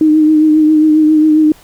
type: tone with vibrato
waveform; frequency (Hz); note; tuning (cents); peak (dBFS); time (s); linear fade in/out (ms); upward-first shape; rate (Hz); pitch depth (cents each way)
sine; 309; D#4; -12; -5; 0.01-1.52; 2; triangle; 7.4; 34
effects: pink hiss -43 dBFS RMS until 1.63 s